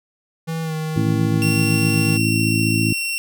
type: tone with pitch glide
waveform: square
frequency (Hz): 162.6 to 157.06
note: E3 to D#3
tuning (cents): -23 to +17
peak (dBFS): -23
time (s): 0.47-2.18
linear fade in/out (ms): 20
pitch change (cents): -60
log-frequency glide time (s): 0.62-0.74
type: harmonic tone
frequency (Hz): 55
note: A1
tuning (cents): 0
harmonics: 2 / 3 / 4 / 5 / 6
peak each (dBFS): -20 / -24 / -24 / -24 / -24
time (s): 0.96-2.93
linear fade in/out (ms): 5
type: tone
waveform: sawtooth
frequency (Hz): 2726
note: F7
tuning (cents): -43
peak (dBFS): -18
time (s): 1.42-3.18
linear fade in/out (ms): 0
effects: none